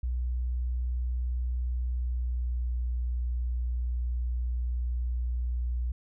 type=tone with pitch glide; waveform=sine; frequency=61.4 to 60.62 Hz; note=B1 to B1; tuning=-9 to -32 cents; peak=-27 dBFS; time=0.03-5.92 s; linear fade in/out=5 ms; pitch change=-23 cents; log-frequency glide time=1.92-2.74 s; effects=none